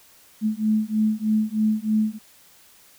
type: beating tone pair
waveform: sine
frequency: 214.4 / 217.6 Hz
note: A3 / A3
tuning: -45 / -19 cents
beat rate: 3.2 Hz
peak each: -22 dBFS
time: 0.41-2.19 s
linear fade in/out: 50 ms
effects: white hiss -53 dBFS RMS until 2.98 s